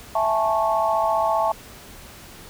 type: chord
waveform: sine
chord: A major seventh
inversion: second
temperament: just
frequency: 660 / 825 / 880 / 1100 Hz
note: E5 / G#5 / A5 / C#6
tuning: +2 / -12 / 0 / -14 cents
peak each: -22 / -28 / -22 / -25 dBFS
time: 0.15-1.52 s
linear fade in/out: 5 ms
effects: pink hiss -43 dBFS RMS until 2.49 s